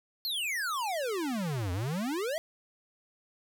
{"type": "exponential two-way sweep", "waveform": "square", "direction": "down then up", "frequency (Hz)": [4422, 85.1, 676], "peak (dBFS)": -31, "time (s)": [0.25, 2.38], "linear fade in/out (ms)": 0, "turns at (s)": 1.72, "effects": []}